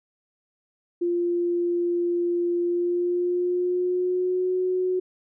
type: tone with pitch glide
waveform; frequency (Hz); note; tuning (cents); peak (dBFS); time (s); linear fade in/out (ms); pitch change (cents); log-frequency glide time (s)
sine; 347.8 to 367.8; F4 to F#4; -7 to -10; -21; 1.01-5; 10; +97; 2.61-4.53
effects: none